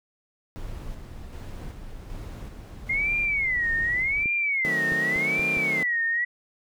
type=noise with tremolo; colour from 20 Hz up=brown; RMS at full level=-36 dBFS; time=0.56-4.23 s; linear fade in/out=0 ms; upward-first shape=square; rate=1.3 Hz; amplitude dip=35%
type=tone with vibrato; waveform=sine; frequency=2093 Hz; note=C7; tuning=in tune; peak=-22 dBFS; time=2.89-6.25 s; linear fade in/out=10 ms; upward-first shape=sine; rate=0.87 Hz; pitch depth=230 cents each way
type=clicks; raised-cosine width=3 ms; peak=-22 dBFS; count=5; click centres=4.258 / 4.921 / 5.161 / 5.394 / 5.572 s
type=chord; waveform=20% pulse; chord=D# diminished seventh; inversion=none; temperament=equal; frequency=155.56 / 185 / 220 / 261.6 Hz; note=D#3 / F#3 / A3 / C4; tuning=0 / 0 / 0 / 0 cents; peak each=-30 / -33 / -31 / -34 dBFS; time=4.65-5.83 s; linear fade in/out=0 ms
effects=none